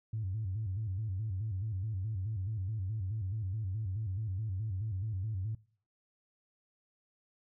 sine tone with vibrato, 101.5 Hz, G#2, 39 cents flat, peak -32 dBFS, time 0.13-5.55 s, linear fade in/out 5 ms, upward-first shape square, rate 4.7 Hz, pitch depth 140 cents each way, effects noise-tail reverb RT60 0.5 s tail -23 dB re dry + tanh soft clip ceiling -28 dBFS

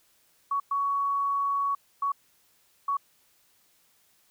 sine tone bursts at uneven times, 1120 Hz, C#6, 18 cents sharp, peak -24 dBFS, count 4, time 0.51-0.6 / 0.71-1.75 / 2.02-2.12 / 2.88-2.97 s, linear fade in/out 5 ms, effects white hiss -65 dBFS RMS until 4.3 s

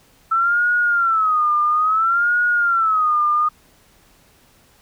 sine tone with vibrato, 1318.5 Hz, E6, in tune, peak -14 dBFS, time 0.31-3.49 s, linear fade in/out 10 ms, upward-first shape sine, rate 0.59 Hz, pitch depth 160 cents each way, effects pink hiss -54 dBFS RMS until 4.81 s

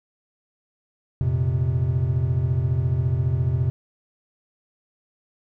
triangle chord, F suspended fourth, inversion none, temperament just, 87.31 / 116.41 / 130.96 Hz, F2 / Bb2 / C3, 0 / -2 / +2 cents, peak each -23 / -23 / -20 dBFS, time 1.21-3.7 s, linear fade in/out 0 ms, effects none

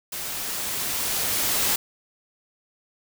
white noise with level ramp, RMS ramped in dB -32 to -22 dBFS, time 0.12-1.76 s, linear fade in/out 5 ms, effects none

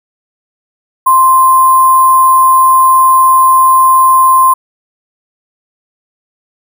sine tone with sample-and-hold, 1046.5 Hz, C6, in tune, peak -3 dBFS, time 1.06-4.54 s, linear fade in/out 10 ms, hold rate 11025 Hz, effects none

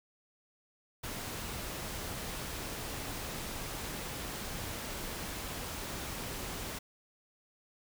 pink noise, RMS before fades -40 dBFS, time 1.03-6.79 s, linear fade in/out 10 ms, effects none

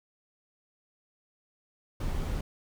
brown noise, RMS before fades -31 dBFS, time 2-2.41 s, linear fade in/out 5 ms, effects none

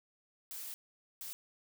blue noise bursts at uneven times, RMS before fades -44 dBFS, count 2, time 0.51-0.74 / 1.21-1.33 s, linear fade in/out 0 ms, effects none

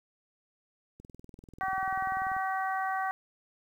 click train, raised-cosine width 3 ms, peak -36 dBFS, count 29, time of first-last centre 1-2.366 s, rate 20.5 Hz
harmonic tone, 381.6 Hz, G4, 47 cents flat, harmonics 2 / 3 / 4 / 5, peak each -31 / -35 / -37 / -39 dBFS, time 1.61-3.11 s, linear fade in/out 0 ms
effects 10-bit

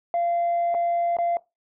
sine tone with dropouts, 689 Hz, F5, 24 cents flat, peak -19 dBFS, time 0.14-1.37 s, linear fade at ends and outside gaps 1 ms, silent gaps 0.743-0.748 / 1.168-1.186 s, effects noise-tail reverb RT60 0.2 s tail -20 dB re dry + tanh soft clip ceiling -18 dBFS

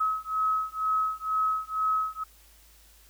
sine beating tone pair, 1280 / 1282.1 Hz, D#6 / E6, +49 / -48 cents, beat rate 2.1 Hz, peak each -28 dBFS, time 0-2.24 s, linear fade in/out 10 ms, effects added 53 Hz sine -57 dBFS peak until 3.09 s + white hiss -58 dBFS RMS until 3.09 s

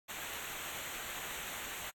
pink noise with comb filter, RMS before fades -43 dBFS, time 0.08-1.91 s, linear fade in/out 20 ms, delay 0.2 ms, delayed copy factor -0.8, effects AAC 64 kbps

